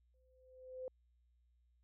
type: tone with exponential growth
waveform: sine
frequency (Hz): 513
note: C5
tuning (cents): -34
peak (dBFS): -40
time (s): 0.14-0.88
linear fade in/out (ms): 1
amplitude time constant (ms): 160
effects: added 60 Hz sine -70 dBFS peak until 1.83 s